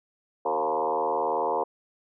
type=tone with frequency modulation; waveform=sine; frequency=703 Hz; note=F5; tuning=11 cents sharp; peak=-23 dBFS; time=0.45-1.64 s; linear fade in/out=10 ms; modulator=78.3 Hz; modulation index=4; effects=none